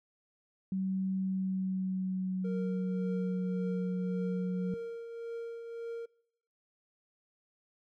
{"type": "tone with pitch glide", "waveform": "sine", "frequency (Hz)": [189.9, 182.27], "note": ["F#3", "F#3"], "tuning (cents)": [45, -26], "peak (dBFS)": -30, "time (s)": [0.72, 4.74], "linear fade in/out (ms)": 2, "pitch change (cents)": -71, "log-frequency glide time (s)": [1.18, 3.78]}
{"type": "tone with tremolo", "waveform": "triangle", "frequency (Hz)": 463.8, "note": "A#4", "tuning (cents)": -9, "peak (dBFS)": -34, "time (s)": [2.44, 6.06], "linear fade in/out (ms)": 10, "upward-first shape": "triangle", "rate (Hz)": 1.8, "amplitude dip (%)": 50}
{"effects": ["noise-tail reverb RT60 0.7 s tail -23 dB re dry"]}